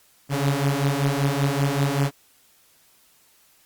sawtooth beating tone pair, 137.5 / 142.7 Hz, C#3 / D3, -14 / -49 cents, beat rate 5.2 Hz, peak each -19 dBFS, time 0.29-2.11 s, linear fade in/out 50 ms, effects white hiss -58 dBFS RMS until 3.65 s + Opus 48 kbps

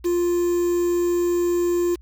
triangle tone with quantisation, 349.2 Hz, F4, in tune, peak -16 dBFS, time 0.04-1.96 s, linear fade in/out 20 ms, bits 6, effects added 60 Hz sine -43 dBFS peak until 2.01 s

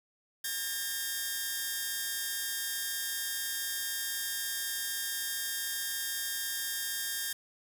5% pulse tone pair together, 1613.4 / 1822 Hz, G6 / A#6, +49 / -40 cents, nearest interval major second, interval 211 cents, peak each -24 / -26 dBFS, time 0.44-7.33 s, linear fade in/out 5 ms, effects 8-bit

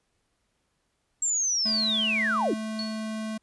sine linear sweep, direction down, 7550 to 223.8 Hz, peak -23 dBFS, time 1.22-2.54 s, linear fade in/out 5 ms
square tone, 218.5 Hz, A3, 12 cents flat, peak -31 dBFS, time 1.65-3.38 s, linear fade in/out 10 ms
sine tone with exponential decay, 4395 Hz, C#8, 16 cents flat, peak -29 dBFS, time 2.79-3.14 s, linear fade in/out 1 ms, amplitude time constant 74 ms
effects pink hiss -74 dBFS RMS until 3.42 s + resampled to 24000 Hz

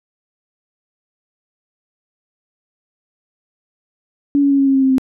sine tone with pitch steps, 283.9 / 280.6 / 277.4 / 274.2 / 271.1 / 268 / 264.9 / 261.8 Hz, C#4 / C#4 / C#4 / C#4 / C#4 / C4 / C4 / C4, +41 / +21 / +1 / -19 / -38 / +42 / +22 / +1 cents, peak -10 dBFS, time 4.35-4.982 s, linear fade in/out 0 ms, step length 79 ms, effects none

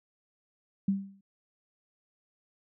sine tone with exponential decay, 196 Hz, G3, in tune, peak -21 dBFS, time 0.88-1.21 s, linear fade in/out 5 ms, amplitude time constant 70 ms, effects none

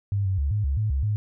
sine tone with pitch steps, 100.3 / 95.2 / 70.5 / 104.7 / 69 / 107.3 / 67.9 / 105.3 Hz, G2 / F#2 / C#2 / G#2 / C#2 / A2 / C#2 / G#2, +40 / +50 / +30 / +15 / -7 / -43 / -35 / +24 cents, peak -21 dBFS, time 0.12-1.16 s, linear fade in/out 0 ms, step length 130 ms, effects none

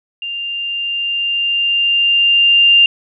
sine tone with level ramp, 2794 Hz, F7, in tune, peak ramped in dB -21 to -5 dBFS, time 0.22-2.86 s, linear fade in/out 2 ms, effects none

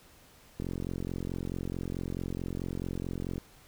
click train, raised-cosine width 3 ms, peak -22 dBFS, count 125, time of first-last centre 0.6-3.38 s, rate 44.6 Hz, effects pink hiss -58 dBFS RMS until 3.67 s

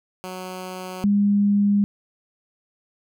10% pulse / sine tone pair in turn, 184.6 / 203.1 Hz, F#3 / G#3, -4 / -38 cents, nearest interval major second, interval 166 cents, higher second, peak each -23 / -15 dBFS, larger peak second, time 0.24-1.04 / 1.04-1.84 s, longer neither, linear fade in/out 0 ms, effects none

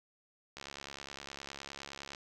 click train, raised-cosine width 0.2 ms, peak -26 dBFS, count 111, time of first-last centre 0.57-2.148 s, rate 69.7 Hz, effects none

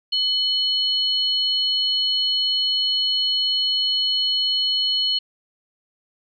sine tone pair together, 3000 / 4299 Hz, F#7 / C8, +23 / +46 cents, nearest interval tritone, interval 623 cents, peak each -21 dBFS, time 0.12-5.19 s, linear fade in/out 10 ms, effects none

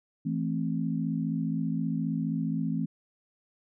sine chord, A minor, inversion second, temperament just, 165 / 220 / 264 Hz, E3 / A3 / C4, +2 / 0 / +16 cents, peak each -30 / -32 / -32 dBFS, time 0.25-2.86 s, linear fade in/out 10 ms, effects none

